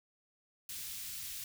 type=band-stop noise; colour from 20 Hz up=white; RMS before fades=-43 dBFS; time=0.69-1.44 s; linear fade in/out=2 ms; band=140 to 2400 Hz; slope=12 dB/octave; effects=none